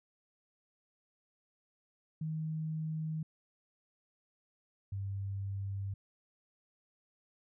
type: tone pair in turn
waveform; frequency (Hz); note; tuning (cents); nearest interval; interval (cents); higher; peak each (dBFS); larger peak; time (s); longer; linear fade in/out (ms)
sine; 157.5 / 98.43; D#3 / G2; +21 / +8; minor sixth; 813; first; -34 / -35; first; 2.21-3.23 / 4.92-5.94; neither; 5
effects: none